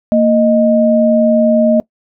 sine tone pair together, 230 / 620.8 Hz, A#3 / D#5, -23 / -4 cents, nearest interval octave + perfect fourth, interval 1719 cents, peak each -10 dBFS, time 0.12-1.8 s, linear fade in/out 0 ms, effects noise-tail reverb RT60 0.1 s tail -23 dB re dry

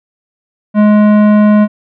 sine tone with tanh clipping, 210 Hz, G#3, 19 cents sharp, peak -6 dBFS, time 0.74-1.68 s, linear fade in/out 50 ms, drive 15 dB, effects none

